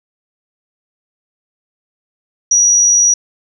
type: tone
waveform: sine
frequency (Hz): 5800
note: F#8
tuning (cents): -35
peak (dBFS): -7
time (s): 2.51-3.14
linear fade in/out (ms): 5
effects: none